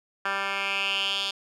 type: tone with band-pass filter sweep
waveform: 10% pulse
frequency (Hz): 196.8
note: G3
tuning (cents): +7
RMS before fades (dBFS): -28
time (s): 0.25-1.31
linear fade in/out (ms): 5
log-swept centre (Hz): 1700 to 3700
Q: 4.2
effects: none